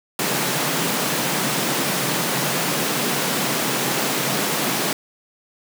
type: high-pass noise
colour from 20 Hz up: pink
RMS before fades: -22 dBFS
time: 0.19-4.93 s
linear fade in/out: 2 ms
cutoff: 130 Hz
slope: 96 dB/octave
effects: none